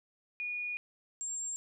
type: tone pair in turn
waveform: sine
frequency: 2450 / 7427 Hz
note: D#7 / A#8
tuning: -27 / -7 cents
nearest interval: octave + perfect fifth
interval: 1920 cents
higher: second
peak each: -34 / -35 dBFS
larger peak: first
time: 0.4-0.77 / 1.21-1.56 s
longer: first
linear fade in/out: 0 ms
effects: none